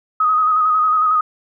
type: tone with vibrato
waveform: sine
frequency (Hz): 1256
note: D#6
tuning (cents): +16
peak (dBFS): -12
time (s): 0.2-1.21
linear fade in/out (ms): 5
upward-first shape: square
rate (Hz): 11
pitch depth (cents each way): 27
effects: none